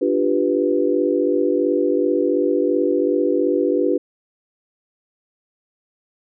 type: chord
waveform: sine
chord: G dominant seventh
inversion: second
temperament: equal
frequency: 293.7 / 349.2 / 392 / 493.9 Hz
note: D4 / F4 / G4 / B4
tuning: 0 / 0 / 0 / 0 cents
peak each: -21 dBFS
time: 0.01-3.98 s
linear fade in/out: 10 ms
effects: none